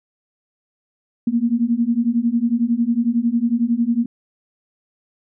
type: beating tone pair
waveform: sine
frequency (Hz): 229 / 240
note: A#3 / B3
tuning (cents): -31 / -49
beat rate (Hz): 11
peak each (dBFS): -19 / -18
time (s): 1.27-4.06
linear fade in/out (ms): 5
effects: none